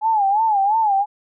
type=tone with vibrato; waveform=sine; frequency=838 Hz; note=G#5; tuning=15 cents sharp; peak=-14 dBFS; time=0.01-1.06 s; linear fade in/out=50 ms; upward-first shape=sine; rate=2.9 Hz; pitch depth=130 cents each way; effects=none